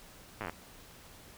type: slowing click train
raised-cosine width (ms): 0.5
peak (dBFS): -22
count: 9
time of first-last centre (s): 0.41-0.496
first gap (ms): 9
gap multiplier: 1.05
effects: pink hiss -54 dBFS RMS until 1.37 s